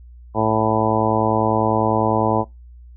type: harmonic tone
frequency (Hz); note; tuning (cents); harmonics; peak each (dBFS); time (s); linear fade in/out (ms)
110; A2; 0; 1 / 2 / 3 / 4 / 5 / 6 / 7 / 8 / 9; -24 / -24 / -24 / -24 / -24 / -24 / -24 / -24 / -24; 0.34-2.45; 50
effects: noise-tail reverb RT60 0.2 s tail -24 dB re dry + added 60 Hz sine -39 dBFS peak until 2.96 s